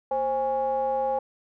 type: ring-modulated tone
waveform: triangle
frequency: 146.83 Hz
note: D3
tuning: in tune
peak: -18 dBFS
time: 0.11-1.19 s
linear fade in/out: 5 ms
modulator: 675 Hz
effects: none